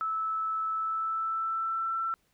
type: tone with pitch glide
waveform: sine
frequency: 1308 to 1339.3 Hz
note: E6 to E6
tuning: -14 to +27 cents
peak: -28 dBFS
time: 0.01-2.14 s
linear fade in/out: 0 ms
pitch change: +41 cents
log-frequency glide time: 0.72-1.93 s
effects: pink hiss -71 dBFS RMS until 2.33 s